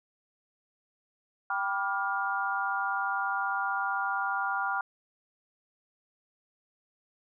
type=chord; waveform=sine; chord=G dominant seventh; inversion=none; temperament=just; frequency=784 / 980 / 1176 / 1411.2 Hz; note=G5 / B5 / D6 / F6; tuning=0 / -14 / +2 / +18 cents; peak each=-33 / -35 / -35 / -31 dBFS; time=1.5-4.81 s; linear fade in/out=2 ms; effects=none